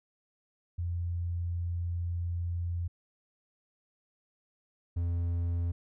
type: tone pair in turn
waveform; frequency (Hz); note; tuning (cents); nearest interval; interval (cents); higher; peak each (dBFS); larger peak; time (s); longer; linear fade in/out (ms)
sine / triangle; 86.5 / 85.95; F2 / F2; -16 / -27; unison; 11; first; -30 / -26; second; 0.78-2.88 / 4.96-5.72; first; 10
effects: none